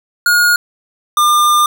square tone pair in turn, 1435 / 1201.1 Hz, F6 / D6, +47 / +39 cents, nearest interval minor third, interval 308 cents, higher first, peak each -9 dBFS, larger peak neither, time 0.26-0.56 / 1.17-1.66 s, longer second, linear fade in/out 2 ms, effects none

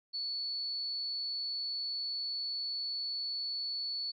sine tone, 4435 Hz, C#8, in tune, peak -34 dBFS, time 0.13-4.12 s, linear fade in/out 20 ms, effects none

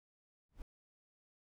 brown noise with exponential growth, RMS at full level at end -44 dBFS, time 0.49-0.62 s, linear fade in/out 1 ms, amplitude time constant 27 ms, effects none

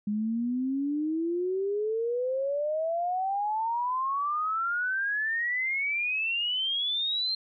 sine exponential sweep, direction up, 204.9 to 4188 Hz, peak -26 dBFS, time 0.07-7.35 s, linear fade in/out 5 ms, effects none

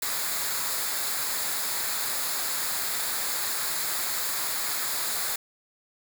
white noise with comb filter, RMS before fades -29 dBFS, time 0.02-5.36 s, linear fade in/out 5 ms, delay 0.34 ms, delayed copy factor -0.6, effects none

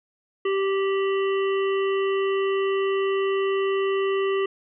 harmonic tone with a mistuned harmonic, 390 Hz, G4, 9 cents flat, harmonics 1 / 3 / 5 / 7 / 8, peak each -21 / -31 / -35 / -38 / -39 dBFS, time 0.45-4.46 s, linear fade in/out 5 ms, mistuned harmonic 8, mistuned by -71 cents, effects none

